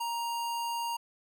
square tone, 936 Hz, A#5, 7 cents sharp, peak -32 dBFS, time 0-0.97 s, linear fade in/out 10 ms, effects none

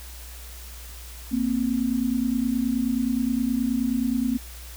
sine tone pair together, 232.1 / 261.6 Hz, A#3 / C4, -7 / 0 cents, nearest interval major second, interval 207 cents, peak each -24 dBFS, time 1.31-4.38 s, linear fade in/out 20 ms, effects added 60 Hz sine -39 dBFS peak until 4.76 s + white hiss -44 dBFS RMS until 4.76 s

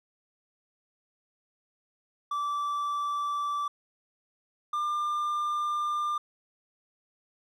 triangle tone pair in turn, 1163 / 1197.1 Hz, D6 / D6, -17 / +33 cents, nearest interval minor second, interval 50 cents, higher second, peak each -26 / -25 dBFS, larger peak second, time 2.31-3.68 / 4.73-6.18 s, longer second, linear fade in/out 5 ms, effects none

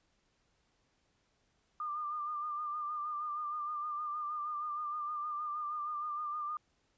sine tone with vibrato, 1200 Hz, D6, 37 cents sharp, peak -35 dBFS, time 1.8-6.57 s, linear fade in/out 2 ms, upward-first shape sine, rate 6.4 Hz, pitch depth 39 cents each way, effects pink hiss -75 dBFS RMS until 6.97 s + resampled to 16000 Hz

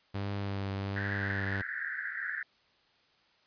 sawtooth tone with vibrato, 99.1 Hz, G2, 19 cents sharp, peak -29 dBFS, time 0.14-1.62 s, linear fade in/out 10 ms, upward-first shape triangle, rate 1.3 Hz, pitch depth 27 cents each way
pink band-pass noise, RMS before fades -37 dBFS, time 0.96-2.43 s, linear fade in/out 5 ms, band 1500 to 1900 Hz, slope 96 dB/octave
effects white hiss -67 dBFS RMS until 3.46 s + resampled to 11025 Hz

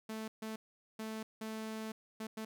sawtooth tone bursts at uneven times, 219.5 Hz, A3, 4 cents flat, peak -36 dBFS, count 6, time 0.09-0.28 / 0.42-0.56 / 0.99-1.23 / 1.41-1.92 / 2.2-2.27 / 2.37-2.45 s, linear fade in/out 5 ms, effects none

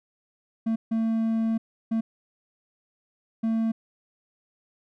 triangle tone bursts at uneven times, 224.6 Hz, A3, 36 cents sharp, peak -20 dBFS, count 4, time 0.66-0.76 / 0.91-1.58 / 1.91-2.01 / 3.43-3.72 s, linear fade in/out 10 ms, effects none

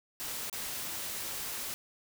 white noise with dropouts, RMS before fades -38 dBFS, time 0.2-1.74 s, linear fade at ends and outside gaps 0 ms, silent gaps 0.498-0.528 s, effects none

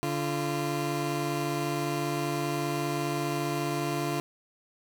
20% pulse tone pair together, 145.2 / 345.3 Hz, D3 / F4, -19 / -20 cents, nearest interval octave + minor third, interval 1499 cents, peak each -26 dBFS, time 0.03-4.2 s, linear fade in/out 0 ms, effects none

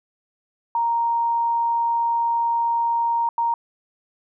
sine tone bursts at uneven times, 932.3 Hz, A#5, in tune, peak -18 dBFS, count 2, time 0.75-3.29 / 3.38-3.54 s, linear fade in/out 2 ms, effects none

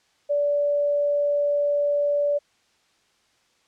sine tone, 579 Hz, D5, 25 cents flat, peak -19 dBFS, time 0.29-2.39 s, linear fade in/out 20 ms, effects white hiss -64 dBFS RMS until 3.67 s + low-pass 6000 Hz 12 dB/octave

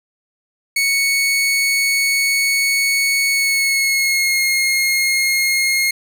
sawtooth tone with pitch glide, 2217 to 2146 Hz, C#7 to C7, 0 to +43 cents, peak -11 dBFS, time 0.76-5.91 s, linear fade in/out 5 ms, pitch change -57 cents, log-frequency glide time 3.29-4.43 s, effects none

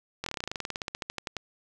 slowing click train, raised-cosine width 0.2 ms, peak -15 dBFS, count 23, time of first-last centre 0.24-1.367 s, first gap 23 ms, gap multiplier 1.07, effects none

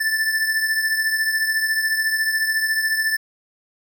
square beating tone pair, 1760 / 1774 Hz, A6 / A6, 0 / +14 cents, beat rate 14 Hz, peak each -20 / -27 dBFS, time 0-3.17 s, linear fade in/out 10 ms, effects none

